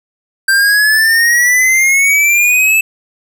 square exponential sweep, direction up, 1568 to 2637 Hz, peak -8 dBFS, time 0.48-2.81 s, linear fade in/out 5 ms, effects none

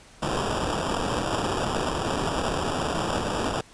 violet noise with sample-and-hold, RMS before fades -27 dBFS, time 0.22-3.61 s, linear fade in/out 5 ms, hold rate 2100 Hz, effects pink hiss -51 dBFS RMS until 3.73 s + resampled to 22050 Hz

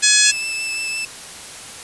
harmonic tone, 845 Hz, G#5, 30 cents sharp, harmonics 2 / 3 / 4 / 5 / 6 / 7 / 8 / 9 / 10, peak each -20 / -20 / -20 / -20 / -20 / -20 / -20 / -20 / -20 dBFS, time 0.02-0.32 s, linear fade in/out 20 ms
sawtooth tone with vibrato, 2637 Hz, E7, in tune, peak -19 dBFS, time 0.25-1.05 s, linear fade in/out 2 ms, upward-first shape triangle, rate 5.8 Hz, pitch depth 13 cents each way
effects white hiss -35 dBFS RMS until 1.83 s + resampled to 24000 Hz

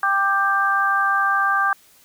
harmonic tone, 394.1 Hz, G4, 9 cents sharp, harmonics 2 / 3 / 4, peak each -24 / -19 / -20 dBFS, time 0.03-1.73 s, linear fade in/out 2 ms, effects white hiss -53 dBFS RMS until 2.04 s

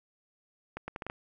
accelerating click train, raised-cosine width 0.5 ms, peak -22 dBFS, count 6, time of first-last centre 0.77-1.099 s, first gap 110 ms, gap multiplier 0.74, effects none

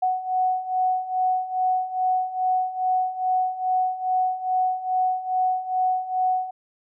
sine beating tone pair, 740 / 742.4 Hz, F#5 / F#5, 0 / +6 cents, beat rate 2.4 Hz, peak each -26 / -22 dBFS, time 0.02-6.51 s, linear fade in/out 10 ms, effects none

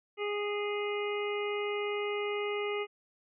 harmonic tone with a mistuned harmonic, 412.4 Hz, G#4, 12 cents flat, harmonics 1 / 2 / 3 / 5 / 6 / 7, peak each -32 / -43 / -41 / -40 / -44 / -44 dBFS, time 0.17-2.87 s, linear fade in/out 50 ms, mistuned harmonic 5, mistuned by +15 cents, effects none

